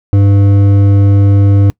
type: tone with hard clipping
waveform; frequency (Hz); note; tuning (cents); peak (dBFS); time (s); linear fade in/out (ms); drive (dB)
sine; 99.8; G2; +32; -6; 0.13-1.7; 0; 9
effects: noise-tail reverb RT60 0.1 s tail -25 dB re dry